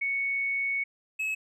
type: tone pair in turn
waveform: sine / triangle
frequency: 2219 / 2578 Hz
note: C#7 / E7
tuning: +1 / -39 cents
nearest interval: minor third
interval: 260 cents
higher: second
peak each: -26 dBFS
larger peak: neither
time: 0.01-0.84 / 1.19-1.35 s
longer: first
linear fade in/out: 10 ms
effects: none